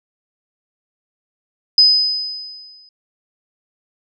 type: tone with exponential decay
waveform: sine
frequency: 5020 Hz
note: D#8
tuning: 15 cents sharp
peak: -5 dBFS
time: 1.78-2.89 s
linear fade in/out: 2 ms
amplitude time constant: 240 ms
effects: none